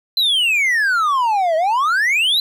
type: exponential two-way sweep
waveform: triangle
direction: down then up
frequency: 4099 to 622.3 to 4099 Hz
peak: -12 dBFS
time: 0.17-2.4 s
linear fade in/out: 2 ms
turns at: 1.56 s
effects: none